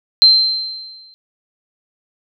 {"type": "tone with exponential decay", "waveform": "sine", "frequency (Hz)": 4121, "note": "C8", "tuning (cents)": -27, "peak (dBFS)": -3, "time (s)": [0.22, 1.14], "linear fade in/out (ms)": 0, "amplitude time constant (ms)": 200, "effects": []}